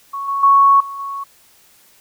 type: tone with level steps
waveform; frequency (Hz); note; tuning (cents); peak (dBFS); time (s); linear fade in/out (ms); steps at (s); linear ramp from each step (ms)
sine; 1108.7; C#6; 0; -22 / -17 / -7 / -26 / -23; 0.13-1.24; 10; 0.28 / 0.43 / 0.8 / 0.99; 5
effects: white hiss -51 dBFS RMS until 2 s